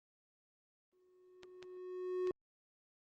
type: tone with exponential growth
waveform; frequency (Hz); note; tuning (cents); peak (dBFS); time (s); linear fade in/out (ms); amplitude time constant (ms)
triangle; 366; F#4; -19; -30; 0.93-2.31; 1; 300
type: clicks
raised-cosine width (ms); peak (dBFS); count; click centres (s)
0.2; -34; 3; 1.433 / 1.627 / 2.273
effects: Opus 24 kbps